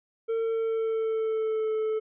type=tone with pitch glide; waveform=triangle; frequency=453 to 436.1 Hz; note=A#4 to A4; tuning=-50 to -15 cents; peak=-23 dBFS; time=0.28-2 s; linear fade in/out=20 ms; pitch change=-65 cents; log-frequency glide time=0.41-1.72 s; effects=resampled to 8000 Hz